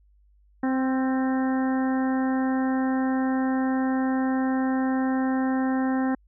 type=harmonic tone with a mistuned harmonic; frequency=261.6 Hz; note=C4; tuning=in tune; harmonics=1 / 2 / 3 / 4 / 5 / 6 / 7; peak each=-22 / -34 / -32 / -38 / -41 / -39 / -39 dBFS; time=0.63-6.15 s; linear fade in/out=5 ms; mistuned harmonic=5; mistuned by=+27 cents; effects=added 50 Hz sine -56 dBFS peak until 6.27 s